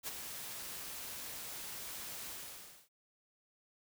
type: noise with ADSR envelope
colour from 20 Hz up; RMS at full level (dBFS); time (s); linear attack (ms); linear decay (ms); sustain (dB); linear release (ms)
white; -39; 0.03-2.89; 45; 22; -6; 600
effects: none